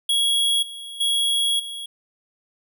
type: tone with level steps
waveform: square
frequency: 3322 Hz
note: G#7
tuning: in tune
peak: -18 / -34 / -19 / -31 dBFS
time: 0.09-1.86 s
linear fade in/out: 5 ms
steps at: 0.62 / 1 / 1.59 s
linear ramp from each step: 10 ms
effects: none